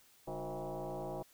sine tone with frequency modulation, 137.1 Hz, C#3, 19 cents flat, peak -38 dBFS, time 0.27-1.23 s, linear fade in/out 10 ms, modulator 166 Hz, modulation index 4.5, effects white hiss -65 dBFS RMS until 1.33 s

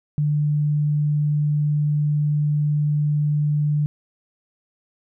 sine tone, 148.5 Hz, D3, 20 cents sharp, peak -17 dBFS, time 0.18-3.86 s, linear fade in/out 0 ms, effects none

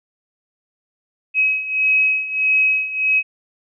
sine beating tone pair, 2548 / 2549.6 Hz, D#7 / D#7, +41 / +42 cents, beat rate 1.6 Hz, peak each -20 / -16 dBFS, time 1.34-3.23 s, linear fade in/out 50 ms, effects none

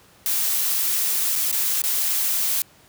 blue noise with dropouts, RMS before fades -22 dBFS, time 0.26-2.62 s, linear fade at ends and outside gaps 1 ms, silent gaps 1.355-1.359 / 1.515-1.526 / 1.819-1.838 s, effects pink hiss -53 dBFS RMS until 2.88 s + high-pass 80 Hz 12 dB/octave

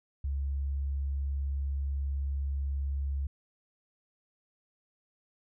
sine tone, 69.3 Hz, C#2, in tune, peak -29 dBFS, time 0.24-3.27 s, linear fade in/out 5 ms, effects none

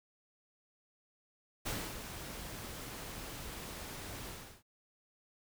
pink noise with ADSR envelope, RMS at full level -37 dBFS, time 1.65-4.63 s, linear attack 17 ms, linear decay 270 ms, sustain -8 dB, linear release 350 ms, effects none

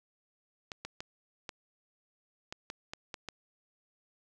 clicks, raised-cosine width 0.2 ms, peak -22 dBFS, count 9, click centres 0.718 / 0.85 / 1.005 / 1.492 / 2.525 / 2.701 / 2.935 / 3.142 / 3.287 s, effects none

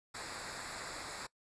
pink noise with comb filter, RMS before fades -44 dBFS, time 0.14-1.27 s, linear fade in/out 10 ms, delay 0.33 ms, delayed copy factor -0.75, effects noise-tail reverb RT60 0.1 s tail -21 dB re dry + resampled to 22050 Hz

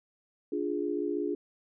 sine chord, D diminished, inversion none, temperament equal, 293.7 / 349.2 / 415.3 Hz, D4 / F4 / Ab4, 0 / 0 / 0 cents, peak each -33 dBFS, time 0.52-1.35 s, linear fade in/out 5 ms, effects none

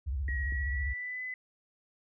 sine tone with vibrato, 68.1 Hz, C#2, 30 cents flat, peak -30 dBFS, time 0.06-0.94 s, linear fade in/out 20 ms, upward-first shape sine, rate 15 Hz, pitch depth 230 cents each way
sine tone with pitch glide, 1903 to 2012 Hz, A#6 to B6, +35 to +32 cents, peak -35 dBFS, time 0.28-1.34 s, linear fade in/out 2 ms, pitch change +97 cents, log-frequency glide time 0.45-1.23 s
clicks, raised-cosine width 3 ms, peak -35 dBFS, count 2, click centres 0.287 / 0.523 s
effects none

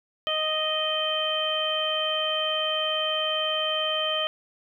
harmonic tone, 622.3 Hz, D#5, in tune, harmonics 1 / 2 / 3 / 4 / 5, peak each -29 / -32 / -37 / -37 / -26 dBFS, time 0.27-4.27 s, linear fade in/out 0 ms, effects 10-bit

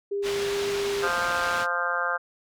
sine tone, 401.9 Hz, G4, 43 cents sharp, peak -25 dBFS, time 0.11-1.08 s, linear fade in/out 10 ms
white low-pass noise, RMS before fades -34 dBFS, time 0.22-1.67 s, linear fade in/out 50 ms, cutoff 4000 Hz, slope 12 dB/octave
harmonic tone, 174.61 Hz, F3, in tune, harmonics 3 / 4 / 5 / 6 / 7 / 8 / 9, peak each -33 / -34 / -36 / -34 / -30 / -30 / -29 dBFS, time 1.02-2.18 s, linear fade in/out 20 ms
effects none

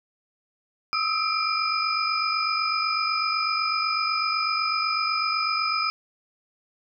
sine tone cluster, 1260 / 1308 / 2371 / 5010 Hz, D#6 / E6 / D7 / D#8, +21 / -14 / +16 / +11 cents, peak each -28 dBFS, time 0.93-5.9 s, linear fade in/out 0 ms, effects none

